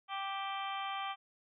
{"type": "harmonic tone with a mistuned harmonic", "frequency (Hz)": 392, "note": "G4", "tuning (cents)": 0, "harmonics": [2, 3, 4, 5, 6, 7, 8, 9], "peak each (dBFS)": [-40, -40, -51, -50, -47, -54, -45, -57], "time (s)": [0.08, 1.16], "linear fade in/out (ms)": 50, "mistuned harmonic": 7, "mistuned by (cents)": -53, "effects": []}